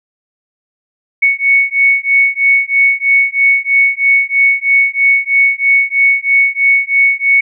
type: beating tone pair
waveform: sine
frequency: 2217 / 2220.1 Hz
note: C#7 / C#7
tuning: 0 / +2 cents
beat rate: 3.1 Hz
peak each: -11 dBFS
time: 1.22-7.41 s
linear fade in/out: 10 ms
effects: none